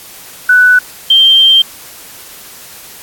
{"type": "tone pair in turn", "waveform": "sine", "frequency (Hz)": [1489, 3155], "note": ["F#6", "G7"], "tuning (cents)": [11, 10], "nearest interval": "octave + minor second", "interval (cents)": 1299, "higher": "second", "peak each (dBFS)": -3, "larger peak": "neither", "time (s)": [[0.49, 0.79], [1.1, 1.62]], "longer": "second", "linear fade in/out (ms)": 5, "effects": ["white hiss -33 dBFS RMS until 3.02 s", "AAC 64 kbps"]}